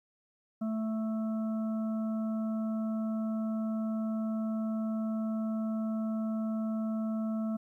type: harmonic tone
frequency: 220 Hz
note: A3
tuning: in tune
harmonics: 1 / 3 / 5 / 6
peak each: -30 / -42 / -54 / -49 dBFS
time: 0.61-7.57 s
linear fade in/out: 10 ms
effects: 12-bit